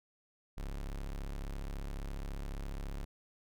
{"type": "tone", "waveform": "40% pulse", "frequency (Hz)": 34.55, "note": "C#1", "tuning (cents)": -5, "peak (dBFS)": -37, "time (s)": [0.57, 3.05], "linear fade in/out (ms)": 10, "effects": []}